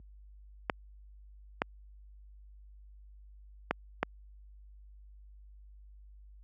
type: clicks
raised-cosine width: 0.5 ms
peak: -12 dBFS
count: 4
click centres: 0.698 / 1.619 / 3.71 / 4.03 s
effects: added 50 Hz sine -32 dBFS peak until 6.43 s + high-pass 150 Hz 12 dB/octave